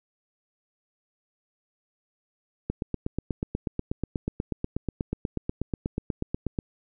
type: click train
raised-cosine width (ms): 3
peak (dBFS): -14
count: 33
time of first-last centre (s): 2.7-6.588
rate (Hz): 8.23
effects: none